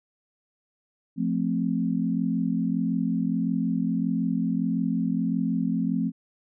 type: chord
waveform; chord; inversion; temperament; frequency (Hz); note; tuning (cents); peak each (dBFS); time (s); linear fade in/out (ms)
sine; F major; none; equal; 174.61 / 220 / 261.6; F3 / A3 / C4; 0 / 0 / 0; -27; 1.16-6.12; 50
effects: none